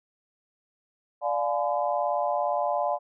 sine chord, D diminished seventh, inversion none, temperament just, 587.3 / 704.8 / 845.8 / 1014.9 Hz, D5 / F5 / Ab5 / Cb6, 0 / +16 / +31 / +47 cents, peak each -28 / -28 / -30 / -32 dBFS, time 1.21-2.99 s, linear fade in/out 50 ms, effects none

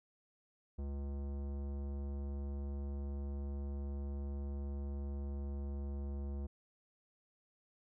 sine tone with tanh clipping, 70.1 Hz, C#2, 20 cents sharp, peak -40 dBFS, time 0.78-6.47 s, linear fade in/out 10 ms, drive 17 dB, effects none

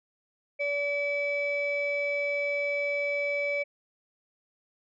sine tone pair together, 574.2 / 2297 Hz, D5 / D7, -39 / -39 cents, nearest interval 2 octaves, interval 2400 cents, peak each -28 dBFS, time 0.59-3.64 s, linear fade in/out 20 ms, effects tanh soft clip ceiling -21 dBFS

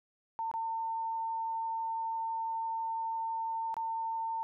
sine tone with dropouts, 903 Hz, A5, 45 cents sharp, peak -32 dBFS, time 0.39-4.43 s, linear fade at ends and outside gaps 0 ms, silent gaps 0.514-0.539 / 3.742-3.767 s, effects none

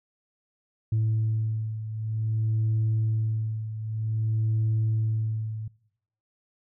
sine beating tone pair, 110 / 110.53 Hz, A2 / A2, 0 / +8 cents, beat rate 0.53 Hz, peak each -23 / -28 dBFS, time 0.92-5.68 s, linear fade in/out 5 ms, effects noise-tail reverb RT60 0.8 s tail -24 dB re dry + tanh soft clip ceiling -19 dBFS

